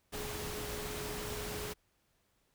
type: tone in noise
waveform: sine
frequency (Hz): 420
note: G#4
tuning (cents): +19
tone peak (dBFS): -44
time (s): 0.12-1.74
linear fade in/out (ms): 20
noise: pink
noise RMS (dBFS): -41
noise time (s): 0.12-1.74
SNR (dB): -6
effects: pink hiss -75 dBFS RMS until 2.54 s